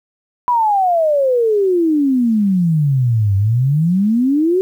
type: exponential two-way sweep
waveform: sine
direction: down then up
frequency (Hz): 1000 to 96 to 385.1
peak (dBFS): -11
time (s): 0.48-4.61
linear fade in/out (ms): 0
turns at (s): 3.36
effects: 8-bit